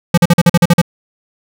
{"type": "tone bursts", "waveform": "square", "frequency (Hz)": 172.4, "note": "F3", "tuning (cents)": -22, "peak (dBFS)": -5, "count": 9, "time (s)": [0.14, 0.816], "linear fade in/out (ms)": 5, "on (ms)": 36, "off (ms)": 44, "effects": []}